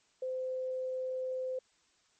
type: tone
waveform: sine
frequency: 515 Hz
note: C5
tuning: 28 cents flat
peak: -33 dBFS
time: 0.22-1.59 s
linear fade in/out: 5 ms
effects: white hiss -70 dBFS RMS until 2.19 s + MP3 32 kbps